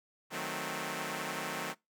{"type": "chord", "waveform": "5% pulse", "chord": "D# diminished seventh", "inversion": "none", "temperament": "equal", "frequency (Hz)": [155.56, 185, 220, 261.6], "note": ["D#3", "F#3", "A3", "C4"], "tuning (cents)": [0, 0, 0, 0], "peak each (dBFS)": -30, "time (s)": [0.3, 1.75], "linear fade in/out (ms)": 50, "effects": ["noise-tail reverb RT60 0.2 s tail -23 dB re dry"]}